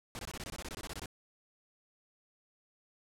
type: noise bursts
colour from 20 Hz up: pink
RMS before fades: -42 dBFS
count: 15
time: 0.15-1.058 s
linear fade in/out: 0 ms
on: 40 ms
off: 22 ms
effects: low-pass 11000 Hz 12 dB/octave